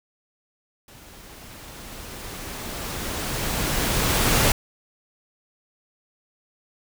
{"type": "noise with level ramp", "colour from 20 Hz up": "pink", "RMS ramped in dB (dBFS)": [-47, -18], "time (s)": [0.88, 4.52], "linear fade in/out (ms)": 2, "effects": []}